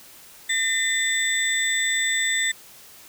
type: tone cluster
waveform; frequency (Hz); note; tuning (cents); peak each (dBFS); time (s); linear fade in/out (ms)
sine; 1819 / 2021 / 3561 / 7830; A#6 / B6 / A7 / B8; -43 / +39 / +20 / -16; -25; 0.49-2.52; 10
effects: tanh soft clip ceiling -13 dBFS + white hiss -47 dBFS RMS until 3.08 s